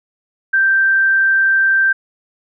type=tone; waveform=sine; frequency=1568 Hz; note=G6; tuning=in tune; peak=-10 dBFS; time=0.53-1.93 s; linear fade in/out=10 ms; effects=none